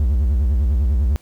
triangle tone with vibrato, 65.9 Hz, C2, 13 cents sharp, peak -12 dBFS, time 0-1.16 s, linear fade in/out 0 ms, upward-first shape sine, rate 10 Hz, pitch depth 270 cents each way, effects pink hiss -54 dBFS RMS until 1.21 s

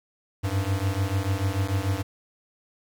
square beating tone pair, 94 / 100.8 Hz, F#2 / G2, +28 / +49 cents, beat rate 6.8 Hz, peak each -27 / -27 dBFS, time 0.43-2.03 s, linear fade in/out 20 ms, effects 9-bit

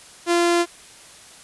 sawtooth tone, 344.6 Hz, F4, 23 cents flat, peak -12 dBFS, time 0.26-0.66 s, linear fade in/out 50 ms, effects white hiss -45 dBFS RMS until 1.43 s + resampled to 24000 Hz

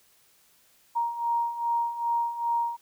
sine beating tone pair, 936 / 938.5 Hz, A#5 / A#5, +7 / +11 cents, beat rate 2.5 Hz, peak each -31 / -26 dBFS, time 0.95-2.77 s, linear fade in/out 20 ms, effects white hiss -62 dBFS RMS until 2.81 s

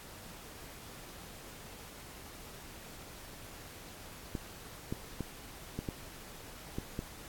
clicks, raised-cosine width 3 ms, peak -22 dBFS, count 7, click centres 4.352 / 4.925 / 5.207 / 5.79 / 5.888 / 6.785 / 6.991 s, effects pink hiss -50 dBFS RMS until 7.28 s + AAC 64 kbps

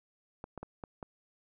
clicks, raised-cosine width 1 ms, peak -27 dBFS, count 5, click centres 0.441 / 0.577 / 0.63 / 0.838 / 1.028 s, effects none

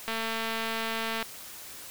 click train, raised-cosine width 0.3 ms, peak -16 dBFS, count 259, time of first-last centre 0.08-1.227 s, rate 225 Hz, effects white hiss -44 dBFS RMS until 1.9 s

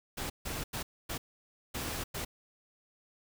pink noise bursts at uneven times, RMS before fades -37 dBFS, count 6, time 0.17-0.3 / 0.45-0.64 / 0.73-0.83 / 1.09-1.18 / 1.74-2.04 / 2.14-2.25 s, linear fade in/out 10 ms, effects none

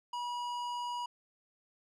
sine tone with tanh clipping, 968 Hz, B5, 35 cents flat, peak -37 dBFS, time 0.13-1.06 s, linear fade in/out 5 ms, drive 14 dB, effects none

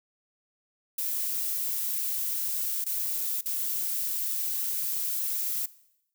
violet noise with dropouts, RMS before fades -30 dBFS, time 0.98-5.66 s, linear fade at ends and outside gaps 5 ms, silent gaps 2.842-2.862 / 3.411-3.457 s, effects noise-tail reverb RT60 0.8 s tail -19 dB re dry

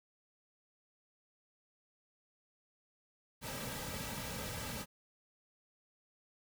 pink noise with comb filter, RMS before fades -42 dBFS, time 3.41-4.86 s, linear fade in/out 50 ms, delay 2.8 ms, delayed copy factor -0.7, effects none

